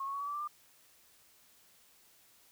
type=tone with pitch steps; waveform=sine; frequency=1086 / 1103.7 / 1121.7 / 1140 / 1158.6 / 1177.5 / 1196.7 Hz; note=C#6 / C#6 / C#6 / C#6 / D6 / D6 / D6; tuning=-36 / -8 / +20 / +48 / -24 / +4 / +32 cents; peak=-35 dBFS; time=0-0.476 s; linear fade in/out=5 ms; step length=68 ms; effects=white hiss -64 dBFS RMS until 2.51 s